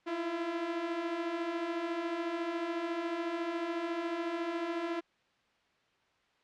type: beating tone pair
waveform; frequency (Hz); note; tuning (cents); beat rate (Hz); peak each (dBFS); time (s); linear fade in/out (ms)
sawtooth; 326.1 / 340.1; E4 / F4; -19 / -46; 14; -36 / -30; 0.06-5.01; 20
effects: white hiss -70 dBFS RMS until 6.43 s + low-pass 3000 Hz 12 dB/octave